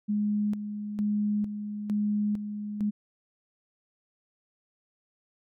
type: tone with tremolo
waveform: sine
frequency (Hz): 208.3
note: G#3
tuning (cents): +5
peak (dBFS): -24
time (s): 0.08-2.91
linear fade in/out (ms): 20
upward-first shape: square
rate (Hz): 1.1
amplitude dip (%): 60
effects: none